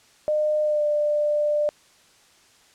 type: tone with pitch glide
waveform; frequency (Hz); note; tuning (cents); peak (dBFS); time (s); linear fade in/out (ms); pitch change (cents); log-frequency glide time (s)
sine; 607 to 594.5; D#5 to D5; -43 to +21; -19; 0.28-1.69; 0; -36; 0.62-0.84
effects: white hiss -56 dBFS RMS until 2.74 s + low-pass 8000 Hz 12 dB/octave